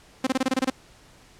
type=tone bursts; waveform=sawtooth; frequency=261.6 Hz; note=C4; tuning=in tune; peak=-16 dBFS; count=9; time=0.24-0.701 s; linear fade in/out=5 ms; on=29 ms; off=25 ms; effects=pink hiss -53 dBFS RMS until 1.39 s + low-pass 9000 Hz 12 dB/octave